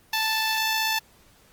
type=tone with amplitude modulation; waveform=10% pulse; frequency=880 Hz; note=A5; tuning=in tune; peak=-13 dBFS; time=0.13-0.99 s; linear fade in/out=5 ms; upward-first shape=sine; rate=55.6 Hz; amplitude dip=25%; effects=pink hiss -57 dBFS RMS until 1.52 s + Opus 24 kbps